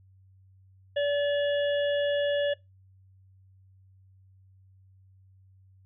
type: harmonic tone with a mistuned harmonic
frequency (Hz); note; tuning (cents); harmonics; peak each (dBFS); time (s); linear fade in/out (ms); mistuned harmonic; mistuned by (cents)
575; D5; -37; 1 / 3 / 5 / 6; -24 / -34 / -38 / -40; 0.96-2.54; 10; 6; -28
effects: noise-tail reverb RT60 0.2 s tail -22 dB re dry + added 95 Hz sine -55 dBFS peak until 5.85 s